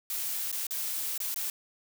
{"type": "noise with dropouts", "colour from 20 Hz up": "blue", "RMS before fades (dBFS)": -33, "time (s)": [0.1, 1.5], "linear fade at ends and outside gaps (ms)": 1, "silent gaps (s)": [[0.516, 0.526], [0.668, 0.708], [1.178, 1.202], [1.344, 1.36]], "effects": []}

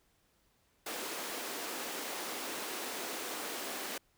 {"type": "high-pass noise", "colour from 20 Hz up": "pink", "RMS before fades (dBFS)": -40, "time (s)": [0.86, 3.98], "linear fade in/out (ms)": 5, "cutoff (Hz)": 280, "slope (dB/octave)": 24, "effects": ["pink hiss -72 dBFS RMS until 4.17 s"]}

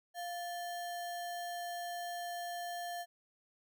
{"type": "tone with sample-and-hold", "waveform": "sine", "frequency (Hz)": 698.5, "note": "F5", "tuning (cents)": 0, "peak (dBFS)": -38, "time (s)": [0.14, 3.06], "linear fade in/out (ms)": 50, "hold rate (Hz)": 2450, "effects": []}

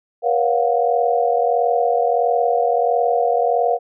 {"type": "chord", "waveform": "sine", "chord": "Gb major seventh", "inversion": "first", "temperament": "equal with one note detuned", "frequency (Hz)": [477.9, 554.4, 698.5, 740], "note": ["Bb4", "Db5", "F5", "Gb5"], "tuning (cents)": [43, 0, 0, 0], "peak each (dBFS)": [-19, -24, -18, -22], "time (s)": [0.22, 3.79], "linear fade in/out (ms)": 50, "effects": []}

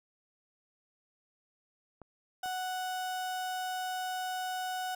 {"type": "clicks", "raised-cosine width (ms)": 1, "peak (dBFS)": [-34, -36], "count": 2, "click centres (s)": [2.017, 2.459]}
{"type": "tone", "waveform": "35% pulse", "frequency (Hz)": 740, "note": "F#5", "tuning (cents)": 0, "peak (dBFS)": -32, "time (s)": [2.43, 4.95], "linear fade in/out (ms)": 5}
{"effects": []}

